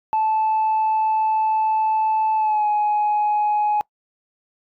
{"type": "tone with pitch glide", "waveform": "sine", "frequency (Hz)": [873, 839.4], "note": ["A5", "G#5"], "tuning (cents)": [-14, 18], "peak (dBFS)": -15, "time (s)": [0.13, 3.81], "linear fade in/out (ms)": 0, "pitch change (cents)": -68, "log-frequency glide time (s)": [2.36, 2.67], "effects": ["noise-tail reverb RT60 0.1 s tail -24 dB re dry", "tanh soft clip ceiling -14 dBFS"]}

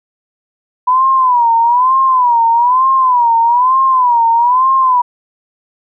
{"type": "tone with vibrato", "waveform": "sine", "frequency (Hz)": 987.8, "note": "B5", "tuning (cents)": 0, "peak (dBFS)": -7, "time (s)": [0.87, 5.02], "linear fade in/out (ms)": 10, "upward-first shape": "sine", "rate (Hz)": 1.1, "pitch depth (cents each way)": 130, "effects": []}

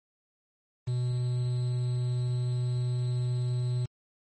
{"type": "tone with quantisation", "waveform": "triangle", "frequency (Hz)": 123.47, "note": "B2", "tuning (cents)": 0, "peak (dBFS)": -24, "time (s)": [0.87, 3.86], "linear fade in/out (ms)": 10, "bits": 8, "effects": ["MP3 32 kbps"]}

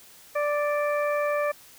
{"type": "harmonic tone", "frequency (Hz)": 587.3, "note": "D5", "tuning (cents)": 0, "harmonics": [1, 2, 3, 4], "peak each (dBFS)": [-24, -30, -34, -36], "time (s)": [0.35, 1.52], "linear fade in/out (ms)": 10, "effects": ["white hiss -51 dBFS RMS until 1.78 s"]}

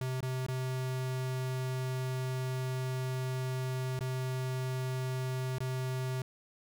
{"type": "tone with dropouts", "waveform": "square", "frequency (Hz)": 129.3, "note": "C3", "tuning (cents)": -20, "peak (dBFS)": -33, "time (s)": [0.01, 6.22], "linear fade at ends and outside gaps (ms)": 2, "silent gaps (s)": [[0.207, 0.227], [0.465, 0.484], [3.991, 4.008], [5.584, 5.604]], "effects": []}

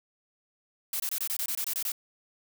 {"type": "noise bursts", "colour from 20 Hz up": "blue", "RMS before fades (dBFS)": -31, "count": 11, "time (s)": [0.93, 1.919], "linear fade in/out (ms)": 2, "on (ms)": 69, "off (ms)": 23, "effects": []}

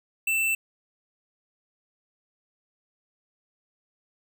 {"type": "tone", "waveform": "square", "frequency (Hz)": 2666, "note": "E7", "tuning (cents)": 19, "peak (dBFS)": -23, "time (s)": [0.27, 0.55], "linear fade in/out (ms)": 5, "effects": []}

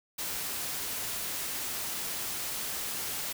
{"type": "noise", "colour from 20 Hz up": "white", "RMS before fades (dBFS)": -35, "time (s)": [0.18, 3.33], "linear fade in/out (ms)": 10, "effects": []}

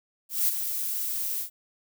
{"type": "noise with ADSR envelope", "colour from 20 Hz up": "violet", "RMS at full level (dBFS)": -22, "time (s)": [0.29, 1.5], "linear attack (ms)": 190, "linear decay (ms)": 21, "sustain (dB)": -8, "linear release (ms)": 100, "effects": []}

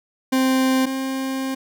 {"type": "tone pair in turn", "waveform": "40% pulse", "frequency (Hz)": [261.6, 265.6], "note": ["C4", "C4"], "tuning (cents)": [0, 26], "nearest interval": "unison", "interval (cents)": 26, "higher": "second", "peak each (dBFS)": [-15, -22], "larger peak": "first", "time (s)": [[0.32, 0.86], [0.86, 1.55]], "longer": "second", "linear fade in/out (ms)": 10, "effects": []}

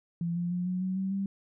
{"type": "tone with pitch steps", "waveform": "sine", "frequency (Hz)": [170, 174.07, 178.25, 182.52, 186.89, 191.37, 195.96], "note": ["F3", "F3", "F3", "F#3", "F#3", "G3", "G3"], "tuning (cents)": [-46, -5, 36, -23, 18, -41, 0], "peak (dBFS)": -28, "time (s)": [0.21, 1.26], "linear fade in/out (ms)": 2, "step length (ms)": 150, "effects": []}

